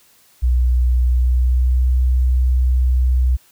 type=tone with pitch glide; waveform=sine; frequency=61.74 to 63.22 Hz; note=B1 to B1; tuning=0 to +41 cents; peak=-11 dBFS; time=0.42-3.37 s; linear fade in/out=20 ms; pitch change=+41 cents; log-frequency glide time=1.07-1.9 s; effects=tanh soft clip ceiling -7 dBFS + white hiss -53 dBFS RMS until 3.51 s